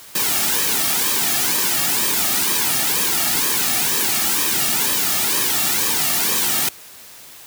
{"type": "noise with flanger", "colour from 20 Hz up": "white", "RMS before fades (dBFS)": -19, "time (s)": [0.15, 6.69], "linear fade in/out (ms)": 5, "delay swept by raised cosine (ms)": [1.4, 2.02], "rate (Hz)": 2.1, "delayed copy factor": -0.7, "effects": ["white hiss -41 dBFS RMS until 7.46 s", "high-pass 60 Hz 12 dB/octave"]}